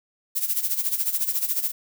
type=noise with tremolo; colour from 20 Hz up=violet; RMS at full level=-22 dBFS; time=0.35-1.72 s; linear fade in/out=20 ms; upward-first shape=sine; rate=14 Hz; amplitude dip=75%; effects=none